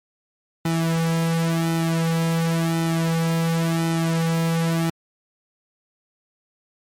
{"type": "tone with flanger", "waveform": "sawtooth", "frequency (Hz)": 164.81, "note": "E3", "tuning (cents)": 0, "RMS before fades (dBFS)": -21, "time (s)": [0.65, 4.9], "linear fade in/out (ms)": 5, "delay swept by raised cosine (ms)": [1.8, 3.4], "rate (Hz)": 0.93, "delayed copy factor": -0.95, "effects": ["MP3 64 kbps"]}